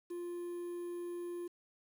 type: tone with quantisation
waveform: triangle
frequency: 349.2 Hz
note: F4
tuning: in tune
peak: -37 dBFS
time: 0.1-1.48 s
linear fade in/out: 10 ms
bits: 10
effects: none